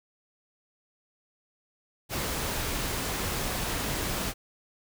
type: noise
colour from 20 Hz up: pink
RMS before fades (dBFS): -31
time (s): 2.09-4.34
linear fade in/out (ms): 50
effects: none